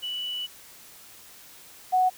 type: tone pair in turn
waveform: sine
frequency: 2960 / 740 Hz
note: F#7 / F#5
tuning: 0 / 0 cents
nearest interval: 2 octaves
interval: 2400 cents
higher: first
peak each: -29 / -18 dBFS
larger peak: second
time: 0.02-0.47 / 1.92-2.1 s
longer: first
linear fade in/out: 20 ms
effects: white hiss -49 dBFS RMS until 2.17 s